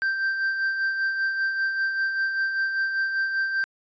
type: tone with tremolo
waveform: triangle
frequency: 1568 Hz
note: G6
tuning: in tune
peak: -19 dBFS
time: 0.02-3.64 s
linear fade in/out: 0 ms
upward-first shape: sine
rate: 5.1 Hz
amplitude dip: 45%
effects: resampled to 16000 Hz